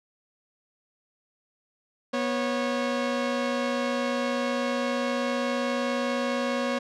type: tone pair together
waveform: sawtooth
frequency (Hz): 244.1 / 548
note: B3 / C#5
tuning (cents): -20 / -20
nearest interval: octave + major second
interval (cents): 1400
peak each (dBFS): -24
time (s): 2.13-6.79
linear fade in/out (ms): 10
effects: low-pass 5000 Hz 12 dB/octave